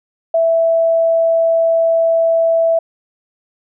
sine tone, 660 Hz, E5, 2 cents sharp, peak -10 dBFS, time 0.34-2.79 s, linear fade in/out 5 ms, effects none

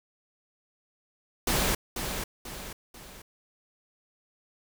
pink noise with echo, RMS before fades -26 dBFS, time 1.47-1.75 s, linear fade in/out 5 ms, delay 490 ms, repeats 3, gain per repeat -7 dB, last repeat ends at 3.22 s, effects none

